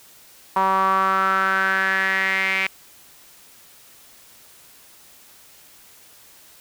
sawtooth tone with band-pass filter sweep, 191.2 Hz, G3, 43 cents flat, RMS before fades -20 dBFS, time 0.56-2.67 s, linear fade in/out 5 ms, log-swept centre 1000 to 2300 Hz, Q 5.9, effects white hiss -49 dBFS RMS until 6.6 s

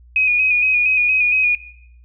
sine tone with vibrato, 2489 Hz, D#7, in tune, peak -12 dBFS, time 0.16-1.55 s, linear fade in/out 2 ms, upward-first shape square, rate 4.3 Hz, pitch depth 30 cents each way, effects noise-tail reverb RT60 0.8 s tail -18 dB re dry + added 60 Hz sine -43 dBFS peak until 2.04 s

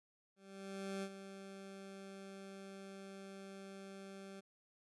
20% pulse tone with ADSR envelope, 194.8 Hz, G3, 11 cents flat, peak -35 dBFS, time 0.36-4.41 s, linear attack 670 ms, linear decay 57 ms, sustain -10 dB, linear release 18 ms, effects resampled to 24000 Hz

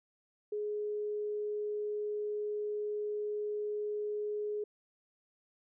sine tone, 418.9 Hz, G#4, 15 cents sharp, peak -33 dBFS, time 0.52-4.64 s, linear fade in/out 5 ms, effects none

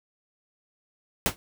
pink noise with exponential decay, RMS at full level -18 dBFS, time 1.26-1.36 s, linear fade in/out 0 ms, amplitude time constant 21 ms, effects none

